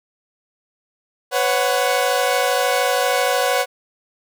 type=chord; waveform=sawtooth; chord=B suspended second; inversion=none; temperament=equal with one note detuned; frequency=501.4 / 554.4 / 740 Hz; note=B4 / C#5 / F#5; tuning=+26 / 0 / 0 cents; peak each=-17 dBFS; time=1.31-3.66 s; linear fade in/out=50 ms; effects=none